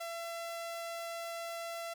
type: tone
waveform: sawtooth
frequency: 674 Hz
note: E5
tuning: 38 cents sharp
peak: -35 dBFS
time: 0-1.94 s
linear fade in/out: 10 ms
effects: none